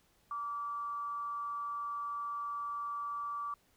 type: tone with amplitude modulation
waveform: sine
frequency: 1157 Hz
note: D6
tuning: 26 cents flat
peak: -34 dBFS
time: 0.31-3.54 s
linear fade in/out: 2 ms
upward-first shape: sine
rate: 235 Hz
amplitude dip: 35%
effects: pink hiss -70 dBFS RMS until 3.76 s